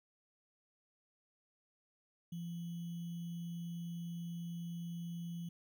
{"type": "tone with sample-and-hold", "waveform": "sine", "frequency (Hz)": 170.3, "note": "F3", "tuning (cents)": -43, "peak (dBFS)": -40, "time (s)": [2.32, 5.49], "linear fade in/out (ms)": 5, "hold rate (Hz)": 3150, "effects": []}